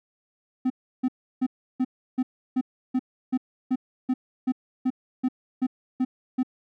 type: tone bursts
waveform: triangle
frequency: 256.1 Hz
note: C4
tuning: 37 cents flat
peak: -18 dBFS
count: 16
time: 0.65-6.432 s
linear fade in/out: 10 ms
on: 52 ms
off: 330 ms
effects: none